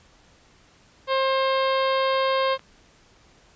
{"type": "harmonic tone", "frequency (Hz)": 532, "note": "C5", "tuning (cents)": 29, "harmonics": [1, 2, 3, 4, 5, 6, 7, 8, 9], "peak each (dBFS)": [-22, -24, -33, -34, -37, -34, -36, -40, -41], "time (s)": [1.07, 2.58], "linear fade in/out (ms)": 50}
{"type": "clicks", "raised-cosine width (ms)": 0.3, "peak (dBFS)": -28, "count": 2, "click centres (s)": [2.143, 2.594]}
{"effects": ["pink hiss -56 dBFS RMS until 3.55 s", "resampled to 16000 Hz"]}